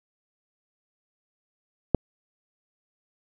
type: click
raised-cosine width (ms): 2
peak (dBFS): -4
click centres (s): 1.947
effects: none